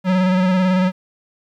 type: tone with vibrato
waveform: square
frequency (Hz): 185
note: F#3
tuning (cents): 0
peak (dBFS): -14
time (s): 0.04-0.92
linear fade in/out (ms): 50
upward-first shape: square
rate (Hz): 18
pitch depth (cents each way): 27
effects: low-pass 3000 Hz 12 dB/octave + 9-bit